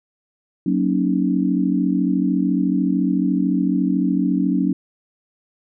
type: chord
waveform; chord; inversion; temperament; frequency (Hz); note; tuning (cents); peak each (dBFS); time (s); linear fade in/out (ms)
sine; D# minor seventh; first; equal; 185 / 233.1 / 277.2 / 311.1; F#3 / A#3 / C#4 / D#4; 0 / 0 / 0 / 0; -20 / -24 / -20 / -24; 0.66-4.73; 5
effects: none